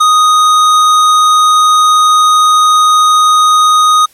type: tone with hard clipping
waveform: sine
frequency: 1244.5 Hz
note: D#6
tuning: in tune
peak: -6 dBFS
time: 0-4.06 s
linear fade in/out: 10 ms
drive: 13 dB
effects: white hiss -46 dBFS RMS until 4.13 s + MP3 64 kbps